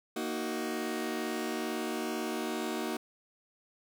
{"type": "chord", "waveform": "sawtooth", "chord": "D# minor", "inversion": "second", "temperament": "just", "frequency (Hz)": [233.3, 311.1, 373.4], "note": ["A#3", "D#4", "F#4"], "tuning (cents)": [2, 0, 16], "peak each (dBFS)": -33, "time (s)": [0.16, 2.97], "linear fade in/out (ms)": 5, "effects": ["11-bit"]}